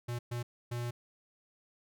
square tone bursts at uneven times, 120.2 Hz, B2, 46 cents flat, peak -35 dBFS, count 3, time 0.08-0.19 / 0.31-0.43 / 0.71-0.91 s, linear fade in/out 10 ms, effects none

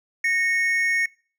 triangle tone pair together, 1852 / 2202 Hz, A#6 / C#7, -12 / -12 cents, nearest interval minor third, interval 300 cents, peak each -20 dBFS, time 0.24-1.06 s, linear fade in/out 5 ms, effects noise-tail reverb RT60 0.4 s tail -23 dB re dry

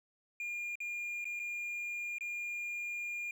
triangle tone with dropouts, 2414 Hz, D7, 47 cents sharp, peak -35 dBFS, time 0.4-3.31 s, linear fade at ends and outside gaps 2 ms, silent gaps 0.755-0.803 / 1.244-1.253 / 1.394-1.398 / 2.184-2.208 s, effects none

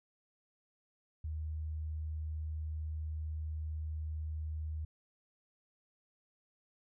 sine tone, 77.78 Hz, D#2, in tune, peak -36 dBFS, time 1.24-4.85 s, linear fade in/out 5 ms, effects none

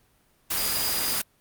sine tone in noise, 4887 Hz, D#8, 32 cents flat, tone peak -30 dBFS, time 0.57-1.19 s, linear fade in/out 10 ms, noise white, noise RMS -26 dBFS, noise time 0.5-1.22 s, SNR -7 dB, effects pink hiss -64 dBFS RMS until 1.4 s + Opus 32 kbps

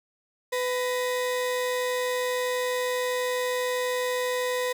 35% pulse tone pair together, 500 / 1887.7 Hz, B4 / A#6, +21 / +21 cents, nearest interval octave + major seventh, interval 2300 cents, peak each -24 / -33 dBFS, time 0.52-4.73 s, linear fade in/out 10 ms, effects none

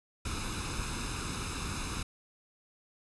pink noise with comb filter, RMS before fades -36 dBFS, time 0.25-2.03 s, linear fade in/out 5 ms, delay 0.78 ms, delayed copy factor +0.7, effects resampled to 24000 Hz

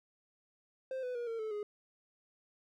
triangle tone with pitch steps, 523.3 / 500 / 477.7 / 456.3 / 436 / 416.5 Hz, C5 / B4 / A#4 / A#4 / A4 / G#4, 0 / +21 / +42 / -37 / -16 / +5 cents, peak -34 dBFS, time 0.91-1.63 s, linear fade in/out 2 ms, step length 120 ms, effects none

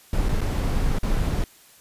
brown noise with dropouts, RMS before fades -22 dBFS, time 0.13-1.44 s, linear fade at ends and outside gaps 2 ms, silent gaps 0.287-0.291 / 0.408-0.414 / 0.987-1.031 s, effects white hiss -52 dBFS RMS until 1.8 s + resampled to 32000 Hz

